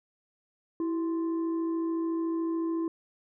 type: tone with frequency modulation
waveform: sine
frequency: 329.6 Hz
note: E4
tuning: in tune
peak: -27 dBFS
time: 0.8-2.88 s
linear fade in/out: 2 ms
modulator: 713 Hz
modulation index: 0.32
effects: none

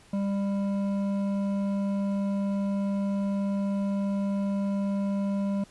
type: tone with hard clipping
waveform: sine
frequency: 198.7 Hz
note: G3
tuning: 24 cents sharp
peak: -27 dBFS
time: 0.13-5.64 s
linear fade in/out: 5 ms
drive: 9 dB
effects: pink hiss -56 dBFS RMS until 5.7 s + resampled to 24000 Hz

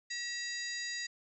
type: harmonic tone with a mistuned harmonic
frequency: 959 Hz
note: A#5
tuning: 49 cents sharp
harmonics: 2 / 3 / 4 / 5 / 6 / 7 / 8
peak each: -39 / -51 / -46 / -42 / -55 / -44 / -56 dBFS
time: 0.1-1.07 s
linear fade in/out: 10 ms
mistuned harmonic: 3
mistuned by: -120 cents
effects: none

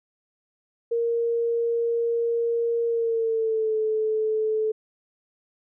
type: tone with pitch glide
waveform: sine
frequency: 466.2 to 435 Hz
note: A#4 to A4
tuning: 0 to -20 cents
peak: -21 dBFS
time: 0.91-4.72 s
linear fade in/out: 10 ms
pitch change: -120 cents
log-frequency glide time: 2.86-3.76 s
effects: none

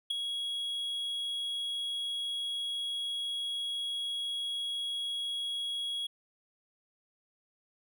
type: tone with ADSR envelope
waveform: triangle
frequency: 3322 Hz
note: G#7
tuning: in tune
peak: -24 dBFS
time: 0.1-6.07 s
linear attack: 9 ms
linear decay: 7 ms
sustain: -7 dB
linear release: 8 ms
effects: none

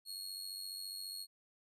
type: tone with amplitude modulation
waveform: sawtooth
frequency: 4308 Hz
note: C8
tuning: 50 cents sharp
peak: -37 dBFS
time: 0.05-1.27 s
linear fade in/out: 50 ms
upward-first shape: sine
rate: 94.6 Hz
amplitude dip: 60%
effects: resampled to 32000 Hz

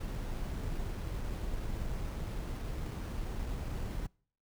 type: noise with sample-and-hold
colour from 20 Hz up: brown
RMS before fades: -37 dBFS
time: 0-4.07 s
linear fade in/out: 10 ms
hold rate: 7350 Hz
effects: noise-tail reverb RT60 0.5 s tail -26 dB re dry

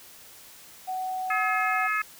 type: tone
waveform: sine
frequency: 747 Hz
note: F#5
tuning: 16 cents sharp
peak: -28 dBFS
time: 0.87-1.88 s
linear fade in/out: 20 ms
type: harmonic tone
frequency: 425.9 Hz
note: G#4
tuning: 44 cents sharp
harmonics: 3 / 4 / 5 / 6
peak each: -27 / -29 / -31 / -33 dBFS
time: 1.3-2.02 s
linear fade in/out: 5 ms
effects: white hiss -49 dBFS RMS until 2.19 s

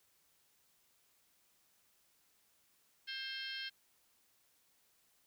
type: harmonic tone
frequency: 530 Hz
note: C5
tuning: 22 cents sharp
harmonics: 3 / 4 / 5 / 6 / 7 / 8 / 9 / 10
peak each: -46 / -51 / -51 / -45 / -56 / -48 / -58 / -52 dBFS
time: 3.07-3.7 s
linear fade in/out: 20 ms
effects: white hiss -73 dBFS RMS until 5.26 s

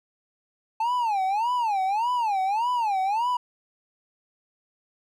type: tone with vibrato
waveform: triangle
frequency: 866 Hz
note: A5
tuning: 28 cents flat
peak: -20 dBFS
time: 0.8-3.37 s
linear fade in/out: 5 ms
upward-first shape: sine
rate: 1.7 Hz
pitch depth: 240 cents each way
effects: none

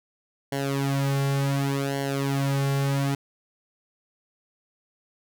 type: tone with flanger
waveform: sawtooth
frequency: 138.4 Hz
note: C#3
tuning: 2 cents flat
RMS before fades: -25 dBFS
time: 0.52-3.15 s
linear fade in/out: 5 ms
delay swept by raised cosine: 0.8 to 3.2 ms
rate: 0.68 Hz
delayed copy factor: -0.85
effects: none

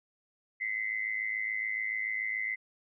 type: tone with amplitude modulation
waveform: sine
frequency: 2053 Hz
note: C7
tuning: 33 cents flat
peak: -27 dBFS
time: 0.6-2.56 s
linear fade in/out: 20 ms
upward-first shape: sine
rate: 107 Hz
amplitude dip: 80%
effects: none

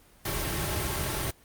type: noise with comb filter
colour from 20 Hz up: pink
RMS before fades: -30 dBFS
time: 0.25-1.31 s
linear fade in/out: 5 ms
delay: 4.1 ms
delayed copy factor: -0.7
effects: pink hiss -58 dBFS RMS until 1.44 s + Opus 32 kbps

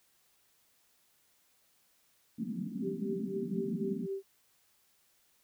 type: band-pass noise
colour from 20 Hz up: white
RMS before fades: -37 dBFS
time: 2.38-4.07 s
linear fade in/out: 5 ms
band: 180 to 240 Hz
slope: 48 dB/octave
type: tone with tremolo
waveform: sine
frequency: 389.7 Hz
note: G4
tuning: 10 cents flat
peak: -32 dBFS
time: 2.81-4.23 s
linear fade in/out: 50 ms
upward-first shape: triangle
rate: 4 Hz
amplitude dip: 95%
effects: white hiss -70 dBFS RMS until 5.43 s

